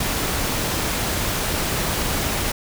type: noise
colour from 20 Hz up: pink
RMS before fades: -23 dBFS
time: 0-2.52 s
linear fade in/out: 5 ms
effects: none